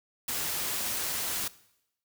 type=noise; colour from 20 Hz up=white; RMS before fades=-32 dBFS; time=0.28-1.48 s; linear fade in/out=5 ms; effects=noise-tail reverb RT60 0.8 s tail -19 dB re dry